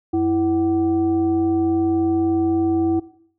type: tone with frequency modulation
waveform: sine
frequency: 329.6 Hz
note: E4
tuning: in tune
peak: -16 dBFS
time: 0.13-3 s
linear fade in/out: 10 ms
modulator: 421 Hz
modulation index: 0.49
effects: noise-tail reverb RT60 0.6 s tail -18 dB re dry